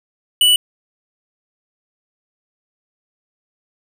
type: tone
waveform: square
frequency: 2960 Hz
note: F#7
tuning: in tune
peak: -10 dBFS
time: 0.41-0.56 s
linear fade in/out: 2 ms
effects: none